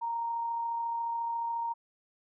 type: tone with amplitude modulation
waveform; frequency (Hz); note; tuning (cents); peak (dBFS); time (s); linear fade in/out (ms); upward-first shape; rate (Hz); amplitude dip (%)
sine; 930; A#5; -4; -29; 0.01-1.74; 20; sine; 34.2; 25
effects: none